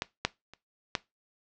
clicks, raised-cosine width 0.2 ms, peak -12 / -7 / -29 / -9 dBFS, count 4, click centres 0.021 / 0.25 / 0.536 / 0.952 s, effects noise-tail reverb RT60 0.2 s tail -19 dB re dry + low-pass 6000 Hz 12 dB/octave

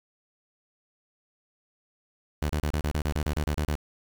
sawtooth tone bursts, 75.1 Hz, D2, 39 cents sharp, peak -21 dBFS, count 13, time 2.42-3.753 s, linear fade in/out 0 ms, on 73 ms, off 32 ms, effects 8-bit

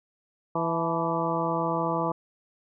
harmonic tone with a mistuned harmonic, 165.5 Hz, E3, 7 cents sharp, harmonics 1 / 2 / 3 / 4 / 5 / 6 / 7, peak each -32 / -32 / -32 / -32 / -32 / -32 / -32 dBFS, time 0.55-2.12 s, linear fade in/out 5 ms, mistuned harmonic 5, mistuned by +66 cents, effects none

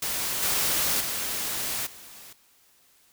white noise with level steps, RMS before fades -29 / -25 / -30 / -46 dBFS, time 0.02-2.33 s, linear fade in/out 5 ms, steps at 0.42 / 1 / 1.86 s, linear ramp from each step 10 ms, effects white hiss -61 dBFS RMS until 3.12 s

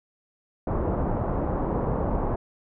pink low-pass noise, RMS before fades -26 dBFS, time 0.67-2.36 s, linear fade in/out 5 ms, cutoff 1000 Hz, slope 24 dB/octave, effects none

